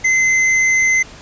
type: tone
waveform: square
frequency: 2058 Hz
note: C7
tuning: 29 cents flat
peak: -12 dBFS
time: 0.04-1.03 s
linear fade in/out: 10 ms
effects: pink hiss -38 dBFS RMS until 1.21 s + resampled to 16000 Hz